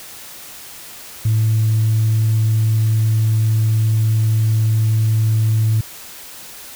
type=tone; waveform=sine; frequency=110 Hz; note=A2; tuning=in tune; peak=-11 dBFS; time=1.25-5.81 s; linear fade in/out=5 ms; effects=tanh soft clip ceiling -9 dBFS + white hiss -36 dBFS RMS until 6.75 s